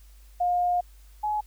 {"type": "tone pair in turn", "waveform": "sine", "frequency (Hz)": [711, 845.5], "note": ["F5", "G#5"], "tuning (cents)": [31, 31], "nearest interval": "minor third", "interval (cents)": 300, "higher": "second", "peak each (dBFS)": [-21, -24], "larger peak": "first", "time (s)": [[0.4, 0.81], [1.23, 1.41]], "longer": "first", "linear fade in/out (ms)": 10, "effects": ["added 50 Hz sine -48 dBFS peak until 1.46 s", "white hiss -61 dBFS RMS until 1.46 s"]}